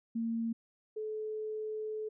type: tone pair in turn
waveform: sine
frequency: 228.7 / 431.7 Hz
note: A#3 / A4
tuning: -33 / -33 cents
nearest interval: major seventh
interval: 1100 cents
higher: second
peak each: -31 / -35 dBFS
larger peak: first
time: 0.15-0.53 / 0.96-2.09 s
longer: second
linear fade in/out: 10 ms
effects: none